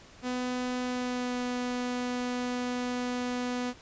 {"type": "tone with pitch glide", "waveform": "sawtooth", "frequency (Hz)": [250, 247.3], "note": ["B3", "B3"], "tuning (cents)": [21, 3], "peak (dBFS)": -26, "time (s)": [0.22, 3.74], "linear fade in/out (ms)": 50, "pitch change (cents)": -18, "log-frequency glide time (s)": [0.82, 1.38], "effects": ["pink hiss -53 dBFS RMS until 3.81 s", "resampled to 16000 Hz"]}